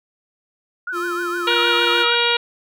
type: tone with vibrato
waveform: sine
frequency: 1385 Hz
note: F6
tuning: 15 cents flat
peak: -23 dBFS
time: 0.87-2.15 s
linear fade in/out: 5 ms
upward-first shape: triangle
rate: 6.5 Hz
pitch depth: 170 cents each way
type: tone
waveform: square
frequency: 349.2 Hz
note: F4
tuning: in tune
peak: -25 dBFS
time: 0.92-2.06 s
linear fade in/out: 50 ms
type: harmonic tone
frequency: 474.3 Hz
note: A#4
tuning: 30 cents sharp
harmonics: 1 / 2 / 3 / 4 / 5 / 6 / 7 / 8 / 9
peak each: -23 / -24 / -23 / -29 / -23 / -23 / -24 / -24 / -32 dBFS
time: 1.47-2.37 s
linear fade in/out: 5 ms
effects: none